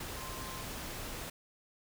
sine tone in noise, 1046.5 Hz, C6, in tune, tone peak -47 dBFS, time 0.16-0.63 s, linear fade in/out 5 ms, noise pink, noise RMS -42 dBFS, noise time 0-1.3 s, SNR -8 dB, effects none

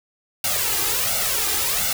white noise with flanger, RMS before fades -22 dBFS, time 0.44-1.93 s, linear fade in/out 2 ms, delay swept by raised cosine 1.4 to 2.5 ms, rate 1.4 Hz, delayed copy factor +0.8, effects none

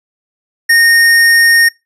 square tone, 1846 Hz, A#6, 17 cents flat, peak -6 dBFS, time 0.69-1.69 s, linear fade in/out 10 ms, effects noise-tail reverb RT60 0.2 s tail -22 dB re dry + resampled to 32000 Hz

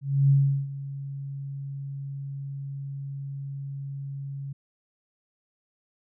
sine tone with ADSR envelope, 138.59 Hz, C#3, in tune, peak -15 dBFS, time 0.01-4.53 s, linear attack 290 ms, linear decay 370 ms, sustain -17 dB, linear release 8 ms, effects none

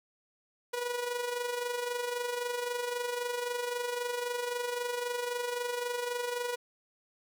sawtooth tone with amplitude modulation, 486.3 Hz, B4, 27 cents flat, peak -26 dBFS, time 0.73-6.56 s, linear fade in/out 10 ms, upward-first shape sine, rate 23.8 Hz, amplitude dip 55%, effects none

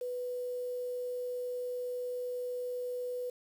sine tone with quantisation, 494.9 Hz, B4, 4 cents sharp, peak -34 dBFS, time 0.01-3.3 s, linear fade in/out 5 ms, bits 9, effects none

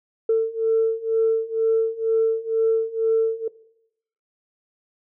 sine beating tone pair, 447.3 / 449.4 Hz, A4 / A4, +28 / +37 cents, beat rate 2.1 Hz, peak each -21 / -19 dBFS, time 0.29-3.48 s, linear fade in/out 5 ms, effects noise-tail reverb RT60 0.8 s tail -20 dB re dry + tanh soft clip ceiling -11 dBFS

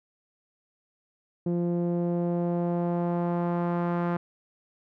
sawtooth tone with low-pass filter sweep, 173.3 Hz, F3, 13 cents flat, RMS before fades -27 dBFS, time 1.46-4.17 s, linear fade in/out 5 ms, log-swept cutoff 390 to 1300 Hz, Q 1.4, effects none

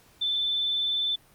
sine tone with vibrato, 3520 Hz, A7, in tune, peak -24 dBFS, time 0.21-1.16 s, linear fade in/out 10 ms, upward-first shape sine, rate 20 Hz, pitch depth 23 cents each way, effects pink hiss -58 dBFS RMS until 1.34 s + Opus 48 kbps

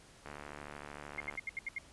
click train, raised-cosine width 0.5 ms, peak -30 dBFS, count 81, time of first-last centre 0.26-1.353 s, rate 73.2 Hz
sine tone bursts, 2127 Hz, C7, 28 cents sharp, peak -35 dBFS, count 7, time 1.18-1.784 s, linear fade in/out 2 ms, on 22 ms, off 75 ms
effects pink hiss -59 dBFS RMS until 1.92 s + resampled to 24000 Hz

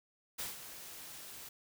white noise with ADSR envelope, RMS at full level -39 dBFS, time 0.38-1.49 s, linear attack 16 ms, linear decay 160 ms, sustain -10 dB, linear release 6 ms, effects none

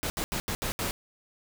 pink noise bursts at uneven times, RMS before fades -31 dBFS, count 6, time 0.03-0.1 / 0.17-0.24 / 0.32-0.4 / 0.48-0.55 / 0.62-0.72 / 0.79-0.91 s, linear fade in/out 0 ms, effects none

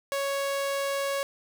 sawtooth tone, 555 Hz, C#5, 2 cents sharp, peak -23 dBFS, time 0.12-1.23 s, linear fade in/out 0 ms, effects none

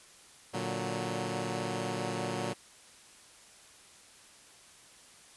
10% pulse chord, Bb augmented, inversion none, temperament equal, 116.54 / 146.83 / 185 Hz, Bb2 / D3 / F#3, 0 / 0 / 0 cents, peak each -28 / -31 / -28 dBFS, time 0.53-2.54 s, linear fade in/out 20 ms, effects white hiss -56 dBFS RMS until 5.36 s + resampled to 24000 Hz

